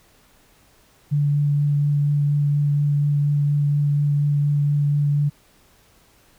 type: tone with vibrato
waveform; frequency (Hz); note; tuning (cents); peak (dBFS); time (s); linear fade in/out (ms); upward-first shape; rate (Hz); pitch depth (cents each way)
sine; 145.1; D3; -21; -16; 1.11-5.3; 20; triangle; 4.2; 12
effects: pink hiss -56 dBFS RMS until 6.38 s